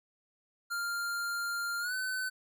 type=tone with pitch glide; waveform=square; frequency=1396.9 to 1514.6 Hz; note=F6 to F#6; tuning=0 to +40 cents; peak=-33 dBFS; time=0.7-2.3 s; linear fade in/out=20 ms; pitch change=+140 cents; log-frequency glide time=1.8-1.94 s; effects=none